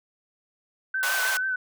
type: tone with vibrato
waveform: sine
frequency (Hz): 1524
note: G6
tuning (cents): -49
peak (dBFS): -24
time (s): 0.94-1.56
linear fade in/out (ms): 5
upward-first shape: triangle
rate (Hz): 6.2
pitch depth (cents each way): 42
type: high-pass noise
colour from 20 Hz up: pink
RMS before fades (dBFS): -29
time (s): 1.03-1.37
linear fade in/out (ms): 0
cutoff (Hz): 690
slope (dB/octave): 24
effects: none